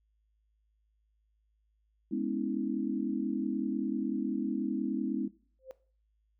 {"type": "chord", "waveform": "sine", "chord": "C# minor seventh", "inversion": "second", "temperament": "equal with one note detuned", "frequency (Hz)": [207.7, 246.9, 277.2, 323], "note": ["G#3", "B3", "C#4", "E4"], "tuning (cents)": [0, 0, 0, -35], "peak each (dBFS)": -35, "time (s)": [2.11, 5.28], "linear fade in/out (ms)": 10}
{"type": "tone with exponential growth", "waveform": "sine", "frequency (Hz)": 523.3, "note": "C5", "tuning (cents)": 0, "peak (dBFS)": -37, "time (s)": [5.59, 5.71], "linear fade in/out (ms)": 0, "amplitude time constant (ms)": 26}
{"effects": ["noise-tail reverb RT60 0.4 s tail -17 dB re dry", "added 53 Hz sine -70 dBFS peak until 6.39 s"]}